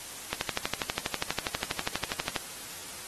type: click train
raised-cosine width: 0.2 ms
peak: -10 dBFS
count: 26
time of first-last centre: 0.33-2.363 s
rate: 12.3 Hz
effects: white hiss -42 dBFS RMS until 3.07 s + AAC 32 kbps